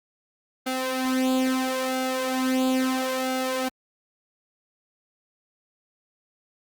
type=tone with flanger; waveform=sawtooth; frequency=259.2 Hz; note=C4; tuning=16 cents flat; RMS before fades=-25 dBFS; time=0.66-3.69 s; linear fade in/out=10 ms; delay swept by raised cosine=1.4 to 3.6 ms; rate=0.75 Hz; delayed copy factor=+0.7; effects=Opus 24 kbps